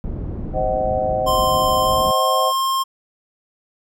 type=low-pass noise; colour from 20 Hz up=pink; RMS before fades=-27 dBFS; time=0.04-2.11 s; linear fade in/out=0 ms; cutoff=320 Hz; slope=12 dB/octave
type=chord; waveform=sine; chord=C diminished; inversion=none; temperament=just; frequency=523.3 / 627.9 / 753.5 Hz; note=C5 / Eb5 / Gb5; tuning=0 / +16 / +31 cents; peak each=-22 dBFS; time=0.53-2.53 s; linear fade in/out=50 ms
type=tone with pitch glide; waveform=square; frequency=1046.5 to 1064.2 Hz; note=C6 to C6; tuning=0 to +29 cents; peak=-18 dBFS; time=1.26-2.84 s; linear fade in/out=20 ms; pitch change=+29 cents; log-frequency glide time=1.82-2.15 s
effects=none